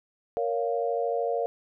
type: chord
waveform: sine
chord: Bb minor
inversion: none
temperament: just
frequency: 466.2 / 559.4 / 699.2 Hz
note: Bb4 / Db5 / F5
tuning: 0 / +16 / +2 cents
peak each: -28 / -30 / -30 dBFS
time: 0.37-1.46 s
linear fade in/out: 0 ms
effects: none